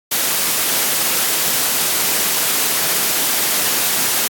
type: noise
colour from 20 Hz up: white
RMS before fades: -17 dBFS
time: 0.11-4.28 s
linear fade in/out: 10 ms
effects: high-pass 150 Hz 12 dB/octave + AAC 64 kbps